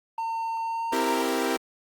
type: tone with pitch glide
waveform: triangle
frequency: 908 to 924.9 Hz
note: A#5 to A#5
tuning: -46 to -14 cents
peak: -25 dBFS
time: 0.18-1.22 s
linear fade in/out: 2 ms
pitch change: +32 cents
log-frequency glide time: 0.62-1.1 s
type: chord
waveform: sawtooth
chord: C dominant seventh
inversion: none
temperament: equal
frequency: 261.6 / 329.6 / 392 / 466.2 Hz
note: C4 / E4 / G4 / Bb4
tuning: 0 / 0 / 0 / 0 cents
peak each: -26 dBFS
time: 0.92-1.57 s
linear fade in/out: 10 ms
effects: Opus 24 kbps